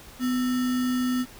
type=tone with sample-and-hold; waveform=sine; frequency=250.8 Hz; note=B3; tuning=27 cents sharp; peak=-22 dBFS; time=0.19-1.26 s; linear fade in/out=50 ms; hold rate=1575 Hz; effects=pink hiss -47 dBFS RMS until 1.39 s